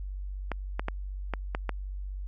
clicks, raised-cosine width 0.5 ms, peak -15 dBFS, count 6, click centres 0.517 / 0.795 / 0.884 / 1.337 / 1.549 / 1.693 s, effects added 48 Hz sine -33 dBFS peak until 2.27 s + MP3 96 kbps

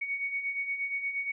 sine beating tone pair, 2226 / 2234.5 Hz, C#7 / C#7, +7 / +13 cents, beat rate 8.5 Hz, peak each -38 / -31 dBFS, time 0.01-1.32 s, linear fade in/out 10 ms, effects none

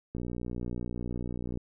click train, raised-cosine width 3 ms, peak -23 dBFS, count 87, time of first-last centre 0.15-1.574 s, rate 60.4 Hz, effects none

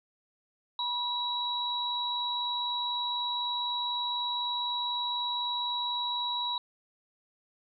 sine tone pair together, 973 / 3892 Hz, B5 / B7, -26 / -26 cents, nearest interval 2 octaves, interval 2400 cents, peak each -33 / -31 dBFS, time 0.79-6.58 s, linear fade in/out 2 ms, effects none

